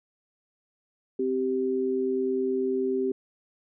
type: tone pair together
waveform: sine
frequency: 259.8 / 389.3 Hz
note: C4 / G4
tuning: -12 / -12 cents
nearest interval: perfect fifth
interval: 700 cents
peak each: -29 / -25 dBFS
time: 1.19-3.12 s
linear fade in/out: 5 ms
effects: none